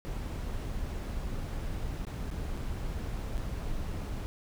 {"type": "noise with dropouts", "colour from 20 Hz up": "brown", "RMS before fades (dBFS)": -35, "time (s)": [0.05, 4.26], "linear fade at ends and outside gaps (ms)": 0, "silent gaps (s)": [[2.051, 2.068], [2.304, 2.312], [2.568, 2.574], [3.371, 3.379]], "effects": []}